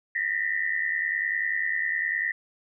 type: tone cluster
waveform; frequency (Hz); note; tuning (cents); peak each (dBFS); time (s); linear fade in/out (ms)
sine; 1809 / 1879 / 1980; A6 / A#6 / B6; +48 / +13 / +4; -29; 0.15-2.32; 5
effects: none